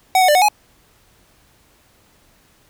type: tone with pitch steps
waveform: square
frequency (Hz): 751 / 738 / 594 / 737 / 838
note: F#5 / F#5 / D5 / F#5 / G#5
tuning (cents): +26 / -5 / +20 / -7 / +15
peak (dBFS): -11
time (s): 0.15-0.485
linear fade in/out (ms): 2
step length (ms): 67
effects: pink hiss -55 dBFS RMS until 2.69 s